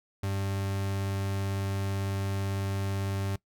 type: tone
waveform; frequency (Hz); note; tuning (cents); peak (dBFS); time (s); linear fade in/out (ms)
40% pulse; 98; G2; 0; -28; 0.23-3.36; 5
effects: noise-tail reverb RT60 0.1 s tail -21 dB re dry